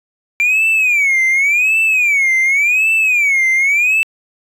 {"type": "tone with vibrato", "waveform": "triangle", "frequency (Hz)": 2349, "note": "D7", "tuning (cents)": 0, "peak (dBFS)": -8, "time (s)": [0.4, 4.03], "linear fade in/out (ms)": 0, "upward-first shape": "sine", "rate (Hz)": 0.89, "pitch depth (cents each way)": 210, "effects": ["tanh soft clip ceiling -4 dBFS"]}